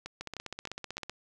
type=two click trains; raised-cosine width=0.2 ms; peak=-21 / -22 dBFS; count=15 / 4; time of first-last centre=0.21-1.096 / 0.06-0.98 s; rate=15.8 / 3.26 Hz; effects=none